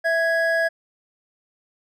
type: tone pair together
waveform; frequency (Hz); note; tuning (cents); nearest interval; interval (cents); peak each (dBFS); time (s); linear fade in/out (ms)
triangle; 659.3 / 1661.3; E5 / G#6; 0 / 0; octave + major third; 1600; -19; 0.04-0.69; 20
effects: none